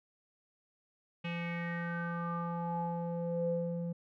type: tone with low-pass filter sweep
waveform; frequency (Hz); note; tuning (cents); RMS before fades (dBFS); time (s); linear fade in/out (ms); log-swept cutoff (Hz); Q
square; 170.7; F3; -39; -36; 1.24-3.93; 10; 2700 to 370; 6
effects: none